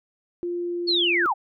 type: tone with pitch glide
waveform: sine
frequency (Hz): 349.2 to 346.4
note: F4 to F4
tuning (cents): 0 to -14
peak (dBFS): -25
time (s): 0.43-1.26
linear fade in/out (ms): 0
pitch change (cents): -14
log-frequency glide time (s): 0.61-1.07
type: linear sweep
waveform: sine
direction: down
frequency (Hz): 4435 to 712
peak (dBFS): -19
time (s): 0.87-1.34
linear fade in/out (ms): 20
effects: none